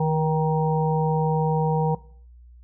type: harmonic tone with a mistuned harmonic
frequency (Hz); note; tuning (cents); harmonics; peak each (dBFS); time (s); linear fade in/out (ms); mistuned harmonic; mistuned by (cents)
156.5; D#3; +10; 1 / 3 / 5 / 6; -21 / -26 / -28 / -29; 0-1.95; 5; 3; +22
effects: noise-tail reverb RT60 0.5 s tail -19 dB re dry + added 60 Hz sine -45 dBFS peak until 2.63 s